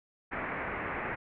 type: low-pass noise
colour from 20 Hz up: white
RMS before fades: -36 dBFS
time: 0.31-1.16 s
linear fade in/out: 20 ms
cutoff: 2200 Hz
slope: 48 dB/octave
effects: none